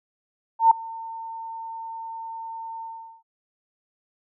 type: tone with ADSR envelope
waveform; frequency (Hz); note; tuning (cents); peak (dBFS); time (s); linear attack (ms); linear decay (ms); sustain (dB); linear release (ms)
sine; 905; A5; +48; -9; 0.59-3.23; 120; 4; -23; 410
effects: none